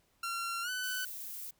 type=tone with pitch glide; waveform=sawtooth; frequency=1370 to 1502.7 Hz; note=F6 to F#6; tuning=-34 to +26 cents; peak=-31 dBFS; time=0.23-1.05 s; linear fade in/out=5 ms; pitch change=+160 cents; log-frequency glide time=0.62-0.7 s
type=noise; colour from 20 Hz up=violet; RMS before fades=-43 dBFS; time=0.83-1.51 s; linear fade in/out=10 ms
effects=pink hiss -72 dBFS RMS until 1.59 s